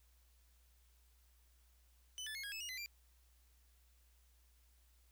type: tone with pitch steps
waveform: 25% pulse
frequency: 3011 / 1740 / 2163 / 1646 / 2607 / 2866 / 2029 / 2371 Hz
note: F#7 / A6 / C#7 / G#6 / E7 / F7 / B6 / D7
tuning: +30 / -20 / -43 / -16 / -20 / +44 / +46 / +16 cents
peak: -40 dBFS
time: 2.18-2.86 s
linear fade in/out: 0 ms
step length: 85 ms
effects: added 60 Hz sine -67 dBFS peak until 5.11 s + white hiss -75 dBFS RMS until 5.11 s